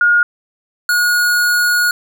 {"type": "tone pair in turn", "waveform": ["sine", "square"], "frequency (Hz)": [1430, 1445.8], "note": ["F6", "F#6"], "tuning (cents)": [41, -40], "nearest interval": "unison", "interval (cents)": 19, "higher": "second", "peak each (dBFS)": [-8, -12], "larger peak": "first", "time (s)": [[0.01, 0.23], [0.89, 1.91]], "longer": "second", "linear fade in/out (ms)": 2, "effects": []}